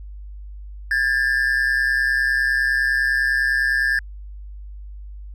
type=tone pair together; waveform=triangle; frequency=1630.1 / 1760 Hz; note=G#6 / A6; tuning=-33 / 0 cents; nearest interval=minor second; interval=133 cents; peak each=-18 dBFS; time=0.91-3.99 s; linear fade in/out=2 ms; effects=added 50 Hz sine -33 dBFS peak until 5.34 s